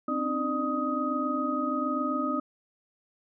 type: tone cluster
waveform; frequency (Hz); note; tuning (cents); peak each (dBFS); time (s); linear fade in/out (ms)
sine; 258.5 / 279.7 / 306.6 / 600 / 1254; C4 / C#4 / D#4 / D5 / D#6; -21 / +16 / -25 / +37 / +13; -31 / -37 / -33 / -35 / -30; 0.08-2.4; 5
effects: none